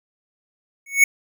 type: tone with exponential growth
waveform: square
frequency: 2217 Hz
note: C#7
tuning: in tune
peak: -7 dBFS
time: 0.86-1.04 s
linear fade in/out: 5 ms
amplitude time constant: 38 ms
effects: none